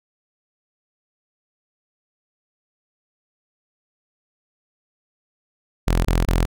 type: tone bursts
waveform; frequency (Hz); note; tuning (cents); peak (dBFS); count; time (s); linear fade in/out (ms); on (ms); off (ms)
sawtooth; 42.77; F1; -35; -12; 3; 5.87-6.456; 10; 180; 23
effects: none